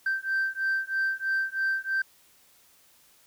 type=beating tone pair; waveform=sine; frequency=1561 / 1564.1 Hz; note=G6 / G6; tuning=-8 / -4 cents; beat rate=3.1 Hz; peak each=-27 dBFS; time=0.06-2.02 s; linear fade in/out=5 ms; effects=tanh soft clip ceiling -21 dBFS + white hiss -60 dBFS RMS until 3.26 s